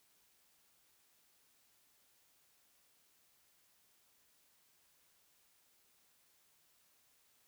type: silence
effects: white hiss -72 dBFS RMS until 7.47 s